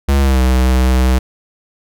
square tone with pitch glide, 69.3 to 63.92 Hz, C#2 to C2, 0 to -40 cents, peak -10 dBFS, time 0.08-1.19 s, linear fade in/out 10 ms, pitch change -140 cents, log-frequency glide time 0.19-0.41 s, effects none

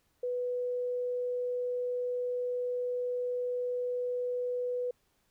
sine tone, 493.9 Hz, B4, in tune, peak -30 dBFS, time 0.23-4.91 s, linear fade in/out 5 ms, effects pink hiss -73 dBFS RMS until 5.3 s

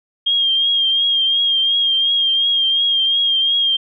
sine tone with vibrato, 3225 Hz, G7, 48 cents sharp, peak -13 dBFS, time 0.26-3.77 s, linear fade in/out 10 ms, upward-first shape triangle, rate 2.8 Hz, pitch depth 44 cents each way, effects none

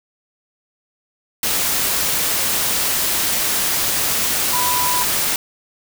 sine tone in noise, 987.8 Hz, B5, in tune, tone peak -20 dBFS, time 4.53-5.03 s, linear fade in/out 2 ms, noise white, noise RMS -19 dBFS, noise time 1.43-5.36 s, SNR -4 dB, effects none

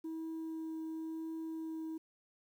sine tone with vibrato, 321.4 Hz, E4, 44 cents flat, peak -36 dBFS, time 0.04-1.98 s, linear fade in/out 10 ms, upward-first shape triangle, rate 0.96 Hz, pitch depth 10 cents each way, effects tanh soft clip ceiling -38 dBFS + 11-bit

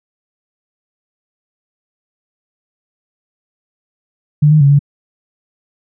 sine tone with pitch steps, 148.9 / 153.7 / 140.2 / 143 Hz, D3 / D#3 / C#3 / D3, +24 / -21 / +20 / -46 cents, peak -5 dBFS, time 4.42-4.792 s, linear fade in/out 10 ms, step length 93 ms, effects none

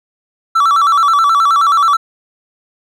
triangle tone with vibrato, 1237 Hz, D#6, 10 cents flat, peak -6 dBFS, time 0.55-1.97 s, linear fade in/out 10 ms, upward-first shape square, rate 9.4 Hz, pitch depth 130 cents each way, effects none

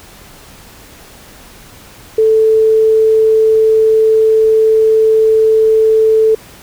sine tone, 440 Hz, A4, in tune, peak -6 dBFS, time 2.18-6.35 s, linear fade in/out 5 ms, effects pink hiss -38 dBFS RMS until 6.62 s

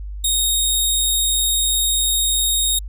15% pulse tone, 3729 Hz, A#7, in tune, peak -9 dBFS, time 0.24-2.79 s, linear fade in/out 5 ms, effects added 50 Hz sine -27 dBFS peak until 2.88 s

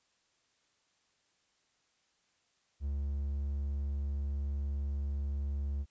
triangle tone, 70.5 Hz, C#2, 30 cents sharp, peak -30 dBFS, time 2.8-5.86 s, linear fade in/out 50 ms, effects white hiss -74 dBFS RMS until 5.9 s + resampled to 16000 Hz

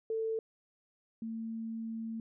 sine tone pair in turn, 445.5 / 225.3 Hz, A4 / A3, +22 / +41 cents, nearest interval octave, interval 1181 cents, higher first, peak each -31 / -36 dBFS, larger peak first, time 0.1-0.39 / 1.22-2.2 s, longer second, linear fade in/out 2 ms, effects none

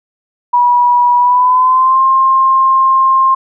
sine tone with pitch glide, 972 to 1060 Hz, B5 to C6, -28 to +22 cents, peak -6 dBFS, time 0.53-3.35 s, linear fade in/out 10 ms, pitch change +150 cents, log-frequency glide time 1.17-2.02 s, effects none

